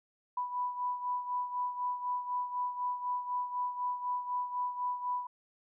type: beating tone pair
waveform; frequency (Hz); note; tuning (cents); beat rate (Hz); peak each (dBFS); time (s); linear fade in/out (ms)
sine; 987.8 / 991.8; B5 / B5; 0 / +7; 4; -33 / -39; 0.37-5.27; 5
effects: none